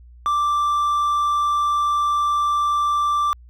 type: tone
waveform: triangle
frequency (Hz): 1174.7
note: D6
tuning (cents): 0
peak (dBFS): -15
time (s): 0.26-3.33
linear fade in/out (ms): 0
effects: added 60 Hz sine -42 dBFS peak until 3.49 s